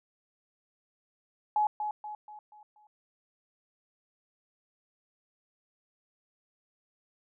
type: tone with echo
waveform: sine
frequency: 845 Hz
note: G#5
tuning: 30 cents sharp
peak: -23 dBFS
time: 1.56-1.67 s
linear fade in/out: 2 ms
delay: 240 ms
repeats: 5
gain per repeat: -7 dB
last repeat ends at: 2.87 s
effects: none